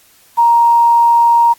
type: tone with quantisation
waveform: sine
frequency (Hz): 937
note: A#5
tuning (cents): +9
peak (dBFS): -6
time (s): 0.37-1.54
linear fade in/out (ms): 20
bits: 6
effects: white hiss -48 dBFS RMS until 1.58 s + AAC 64 kbps